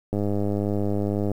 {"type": "click train", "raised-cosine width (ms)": 2, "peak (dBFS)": -13, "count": 122, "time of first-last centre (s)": [0.13, 1.316], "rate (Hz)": 102, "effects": ["8-bit"]}